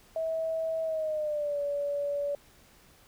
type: tone with pitch glide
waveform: sine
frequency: 647 to 573.1 Hz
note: E5 to D5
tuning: -32 to -42 cents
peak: -28 dBFS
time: 0.16-2.35 s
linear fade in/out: 2 ms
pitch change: -210 cents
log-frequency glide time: 0.83-1.6 s
effects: pink hiss -59 dBFS RMS until 3.07 s